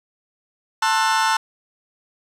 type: chord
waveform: 40% pulse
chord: F# half-diminished seventh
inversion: first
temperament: just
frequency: 888 / 1065.6 / 1332 / 1480 Hz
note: A5 / C6 / E6 / F#6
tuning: +16 / +31 / +18 / 0 cents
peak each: -18 / -24 / -24 / -23 dBFS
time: 0.82-1.37 s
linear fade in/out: 5 ms
effects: low-pass 8000 Hz 12 dB/octave + 8-bit